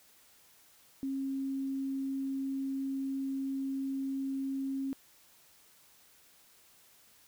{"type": "tone", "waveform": "sine", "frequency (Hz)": 270.3, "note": "C#4", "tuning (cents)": -44, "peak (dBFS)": -32, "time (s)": [1.03, 4.93], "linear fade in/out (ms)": 0, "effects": ["white hiss -62 dBFS RMS until 7.27 s"]}